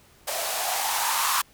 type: noise with band-pass filter sweep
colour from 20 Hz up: violet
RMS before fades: -26 dBFS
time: 0.27-1.42 s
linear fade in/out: 10 ms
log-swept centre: 600 to 1100 Hz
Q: 5.8
effects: pink hiss -56 dBFS RMS until 1.53 s